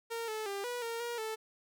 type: tone with pitch steps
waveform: sawtooth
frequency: 461 / 434.2 / 398.1 / 487.2 / 462 / 474.8 / 439.3 Hz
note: A#4 / A4 / G4 / B4 / A#4 / A#4 / A4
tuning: -19 / -23 / +27 / -24 / -16 / +32 / -3 cents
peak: -32 dBFS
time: 0.1-1.36 s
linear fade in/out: 20 ms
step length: 180 ms
effects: none